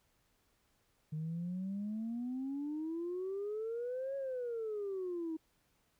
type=exponential two-way sweep; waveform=sine; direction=up then down; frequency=152 to 554.4 to 315 Hz; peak=-35 dBFS; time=1.12-5.37 s; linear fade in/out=10 ms; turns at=4.16 s; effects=tanh soft clip ceiling -33 dBFS + pink hiss -75 dBFS RMS until 5.99 s